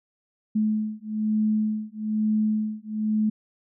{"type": "beating tone pair", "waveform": "sine", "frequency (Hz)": [214.5, 215.6], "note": ["A3", "A3"], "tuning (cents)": [-44, -35], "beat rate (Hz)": 1.1, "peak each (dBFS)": -25, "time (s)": [0.55, 3.3], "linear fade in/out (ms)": 10, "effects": []}